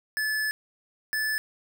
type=tone pair in turn; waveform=square; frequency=1730 / 1737.4 Hz; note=A6 / A6; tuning=-30 / -22 cents; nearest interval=unison; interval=8 cents; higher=second; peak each=-26 / -26 dBFS; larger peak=neither; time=0.17-0.51 / 1.13-1.38 s; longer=first; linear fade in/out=0 ms; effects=none